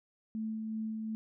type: tone with tremolo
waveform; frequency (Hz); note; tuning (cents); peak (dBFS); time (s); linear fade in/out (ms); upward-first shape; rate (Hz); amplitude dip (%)
sine; 219.6; A3; -3; -33; 0.35-1.15; 0; sine; 2.7; 25
effects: none